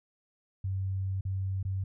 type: tone with dropouts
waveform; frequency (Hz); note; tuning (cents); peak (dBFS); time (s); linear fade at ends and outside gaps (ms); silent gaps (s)
sine; 95.7; G2; -41; -29; 0.64-1.84; 5; 1.21-1.251 / 1.629-1.65
effects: none